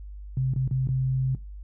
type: tone with dropouts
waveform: sine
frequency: 131 Hz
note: C3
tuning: 2 cents sharp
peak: -22 dBFS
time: 0.37-1.35 s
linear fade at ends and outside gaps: 2 ms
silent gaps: 0.537-0.561 / 0.677-0.711 / 0.873-0.888 s
effects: noise-tail reverb RT60 0.2 s tail -17 dB re dry + added 50 Hz sine -37 dBFS peak until 1.63 s